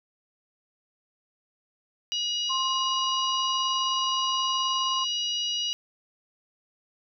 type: harmonic tone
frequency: 964 Hz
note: B5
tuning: 42 cents flat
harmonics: 3 / 4 / 5 / 6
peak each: -27 / -36 / -36 / -37 dBFS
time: 2.12-5.73 s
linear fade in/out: 0 ms
type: tone with tremolo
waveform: sine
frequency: 1053 Hz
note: C6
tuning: 11 cents sharp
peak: -26 dBFS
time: 2.49-5.05 s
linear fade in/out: 20 ms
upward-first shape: sine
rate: 19 Hz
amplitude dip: 25%
effects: none